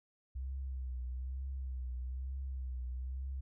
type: tone with vibrato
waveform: sine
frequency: 64.4 Hz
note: C2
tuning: 27 cents flat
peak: -37 dBFS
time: 0.35-3.41 s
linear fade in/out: 10 ms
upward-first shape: triangle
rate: 1.1 Hz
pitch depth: 74 cents each way
effects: none